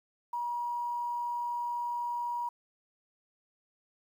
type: tone with quantisation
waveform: sine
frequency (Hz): 958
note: A#5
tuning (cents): +47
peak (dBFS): -31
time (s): 0.33-2.49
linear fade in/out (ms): 5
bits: 10
effects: none